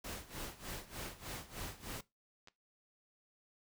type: noise with tremolo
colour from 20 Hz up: pink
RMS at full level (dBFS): -43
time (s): 0.04-2.01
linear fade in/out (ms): 5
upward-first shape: sine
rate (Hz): 3.3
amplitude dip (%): 85
type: clicks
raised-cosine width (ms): 0.2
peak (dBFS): -38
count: 2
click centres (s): 2.474 / 2.484
effects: noise-tail reverb RT60 0.2 s tail -19 dB re dry